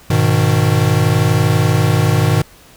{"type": "chord", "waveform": "square", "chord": "G# minor", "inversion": "none", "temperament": "equal with one note detuned", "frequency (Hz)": [102.87, 123.47, 155.56], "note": ["G#2", "B2", "D#3"], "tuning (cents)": [-16, 0, 0], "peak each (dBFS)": -16, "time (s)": [0.1, 2.42], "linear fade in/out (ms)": 5, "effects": ["pink hiss -44 dBFS RMS until 2.76 s"]}